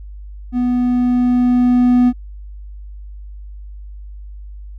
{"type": "tone with level ramp", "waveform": "triangle", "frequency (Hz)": 246.9, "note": "B3", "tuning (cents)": 0, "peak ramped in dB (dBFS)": [-12, -6], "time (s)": [0.52, 2.13], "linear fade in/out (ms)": 50, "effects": ["added 50 Hz sine -30 dBFS peak until 4.78 s"]}